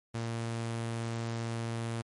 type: tone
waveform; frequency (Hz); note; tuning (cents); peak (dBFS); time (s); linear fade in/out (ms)
sawtooth; 115.3; A#2; -19; -29; 0.14-2.02; 10
effects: MP3 48 kbps